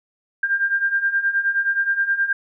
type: beating tone pair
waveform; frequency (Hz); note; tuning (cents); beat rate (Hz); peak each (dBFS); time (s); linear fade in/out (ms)
sine; 1589 / 1598.5; G6 / G6; +23 / +33; 9.5; -23 / -19; 0.43-2.33; 5
effects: none